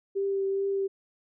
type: tone with vibrato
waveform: sine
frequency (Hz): 392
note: G4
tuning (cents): 0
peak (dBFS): -25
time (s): 0.15-0.88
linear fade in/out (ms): 20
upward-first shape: triangle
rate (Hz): 2.4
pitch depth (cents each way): 16
effects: none